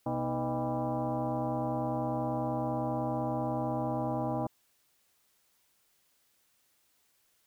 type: tone with frequency modulation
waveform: sine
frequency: 243.9 Hz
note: B3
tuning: 21 cents flat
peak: -29 dBFS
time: 0.06-4.47 s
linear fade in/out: 5 ms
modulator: 186 Hz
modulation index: 3.7
effects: white hiss -71 dBFS RMS until 7.46 s